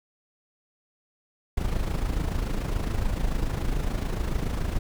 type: noise with amplitude modulation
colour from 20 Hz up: brown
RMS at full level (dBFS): -24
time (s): 1.57-4.79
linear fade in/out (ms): 5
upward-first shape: sine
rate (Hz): 27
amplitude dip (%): 60
effects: none